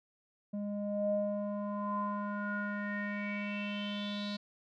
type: tone with low-pass filter sweep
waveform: square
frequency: 205.2 Hz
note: G#3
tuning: 21 cents flat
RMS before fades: -36 dBFS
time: 0.53-4.37 s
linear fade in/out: 10 ms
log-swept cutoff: 440 to 4200 Hz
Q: 7.5
effects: none